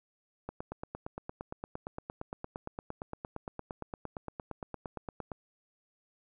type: click train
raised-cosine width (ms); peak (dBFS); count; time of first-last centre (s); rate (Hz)
1; -24; 43; 0.49-5.318; 8.7
effects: none

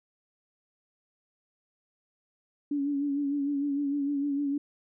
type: tone with vibrato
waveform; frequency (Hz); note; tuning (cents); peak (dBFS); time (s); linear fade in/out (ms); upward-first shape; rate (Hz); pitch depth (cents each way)
sine; 283.8; C#4; +41; -26; 2.71-4.58; 5; sine; 6.6; 43
effects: none

